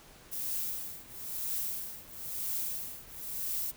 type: noise with tremolo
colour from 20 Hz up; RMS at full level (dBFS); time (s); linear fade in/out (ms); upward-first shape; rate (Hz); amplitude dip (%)
violet; -33; 0.31-3.72; 20; triangle; 1; 95
effects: pink hiss -55 dBFS RMS until 3.76 s